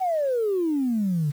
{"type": "exponential sweep", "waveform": "sine", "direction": "down", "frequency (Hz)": [772, 139.9], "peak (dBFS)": -20, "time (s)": [0, 1.32], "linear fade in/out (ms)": 20, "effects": ["tanh soft clip ceiling -16 dBFS", "8-bit"]}